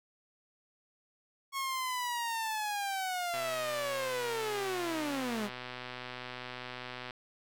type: linear sweep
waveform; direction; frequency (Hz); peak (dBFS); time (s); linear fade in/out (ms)
sawtooth; down; 1100 to 195.7; -29; 1.52-5.5; 50
type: click train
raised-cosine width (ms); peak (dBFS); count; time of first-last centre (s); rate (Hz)
0.3; -25; 472; 3.34-7.108; 125
effects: none